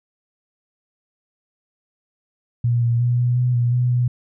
sine tone with pitch steps, 119.5 / 118 / 121.6 / 122.4 / 124.4 / 120.4 / 123.8 / 122.9 Hz, A#2 / A#2 / B2 / B2 / B2 / B2 / B2 / B2, +43 / +22 / -26 / -15 / +13 / -44 / +5 / -8 cents, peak -15 dBFS, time 2.64-4.08 s, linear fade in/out 5 ms, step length 180 ms, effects none

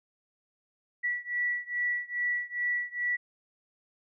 sine beating tone pair, 1948 / 1950.4 Hz, B6 / B6, -24 / -22 cents, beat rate 2.4 Hz, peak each -31 / -32 dBFS, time 1.03-3.17 s, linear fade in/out 20 ms, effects none

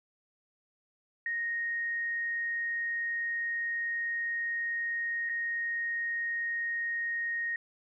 sine tone with dropouts, 1864.7 Hz, A#6, in tune, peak -30 dBFS, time 1.26-7.56 s, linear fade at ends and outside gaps 2 ms, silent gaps 5.291-5.295 s, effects none

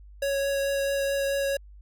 square tone with vibrato, 554.4 Hz, C#5, in tune, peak -25 dBFS, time 0.22-1.57 s, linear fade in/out 5 ms, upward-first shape triangle, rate 4.6 Hz, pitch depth 10 cents each way, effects added 50 Hz sine -45 dBFS peak until 1.81 s

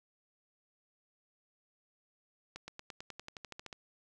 accelerating click train, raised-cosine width 0.2 ms, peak -27 dBFS, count 14, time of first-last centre 2.56-3.728 s, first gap 120 ms, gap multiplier 0.95, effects none

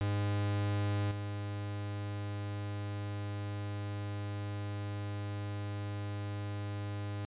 45% pulse tone with level steps, 102.1 Hz, G#2, 29 cents flat, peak -30 / -36 dBFS, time 0.01-7.25 s, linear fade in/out 0 ms, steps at 1.11 s, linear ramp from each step 5 ms, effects resampled to 8000 Hz

